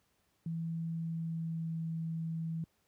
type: tone with pitch glide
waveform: sine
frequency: 164.81 to 163.11 Hz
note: E3 to E3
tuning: 0 to -18 cents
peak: -34 dBFS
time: 0.46-2.64 s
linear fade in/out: 2 ms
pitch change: -18 cents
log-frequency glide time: 0.89-1.79 s
effects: pink hiss -75 dBFS RMS until 2.87 s + high-pass 60 Hz 12 dB/octave